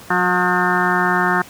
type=harmonic tone with a mistuned harmonic; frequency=180 Hz; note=F#3; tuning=47 cents flat; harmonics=1 / 2 / 4 / 5 / 6 / 7 / 8 / 9 / 10; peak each=-23 / -23 / -23 / -23 / -23 / -23 / -23 / -23 / -23 dBFS; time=0.1-1.42 s; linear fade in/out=5 ms; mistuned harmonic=9; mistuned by=-40 cents; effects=pink hiss -40 dBFS RMS until 1.49 s + high-pass 80 Hz 12 dB/octave